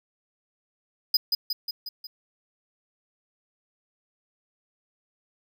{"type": "tone with echo", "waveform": "square", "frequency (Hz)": 4978, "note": "D#8", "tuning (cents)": 0, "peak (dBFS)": -17, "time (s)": [1.14, 1.17], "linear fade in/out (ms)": 5, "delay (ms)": 180, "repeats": 5, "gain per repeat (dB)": -4, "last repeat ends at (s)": 2.07, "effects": []}